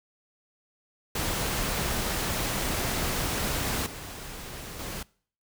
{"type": "noise with level steps", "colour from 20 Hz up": "pink", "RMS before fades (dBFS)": [-29, -40, -36], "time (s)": [1.15, 5.03], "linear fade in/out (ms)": 5, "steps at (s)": [3.86, 4.79], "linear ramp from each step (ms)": 5, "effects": ["noise-tail reverb RT60 0.5 s tail -23 dB re dry"]}